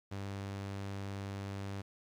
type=tone; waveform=sawtooth; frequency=98.8 Hz; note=G2; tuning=14 cents sharp; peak=-35 dBFS; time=0.11-1.82 s; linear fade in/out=10 ms; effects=low-pass 7000 Hz 12 dB/octave + 11-bit